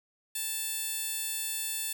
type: tone with high-pass filter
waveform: 15% pulse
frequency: 880 Hz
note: A5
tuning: in tune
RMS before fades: -34 dBFS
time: 0.35-1.93 s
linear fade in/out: 5 ms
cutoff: 6200 Hz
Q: 0.55
effects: 10-bit